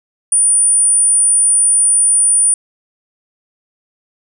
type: tone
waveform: sine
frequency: 9397 Hz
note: D9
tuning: in tune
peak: -8 dBFS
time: 0.32-2.54 s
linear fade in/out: 2 ms
effects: none